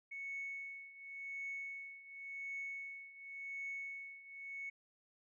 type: tone with tremolo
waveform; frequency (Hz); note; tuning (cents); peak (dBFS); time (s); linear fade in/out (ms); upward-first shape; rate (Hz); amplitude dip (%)
sine; 2212; C#7; -4; -39; 0.11-4.7; 10; triangle; 0.91; 85
effects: tanh soft clip ceiling -36 dBFS